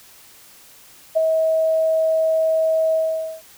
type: tone with ADSR envelope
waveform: sine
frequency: 641 Hz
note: E5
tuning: 49 cents flat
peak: -11 dBFS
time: 1.15-3.42 s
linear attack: 22 ms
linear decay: 8 ms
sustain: -4 dB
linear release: 480 ms
effects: white hiss -47 dBFS RMS until 3.57 s